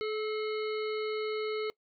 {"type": "harmonic tone with a mistuned harmonic", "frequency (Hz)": 430, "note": "A4", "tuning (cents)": -40, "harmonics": [1, 3, 5, 7, 9, 10], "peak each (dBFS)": [-31, -42, -42, -48, -50, -47], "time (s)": [0.01, 1.7], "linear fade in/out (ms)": 0, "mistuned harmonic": 3, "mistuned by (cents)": 19, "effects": ["noise-tail reverb RT60 0.1 s tail -23 dB re dry"]}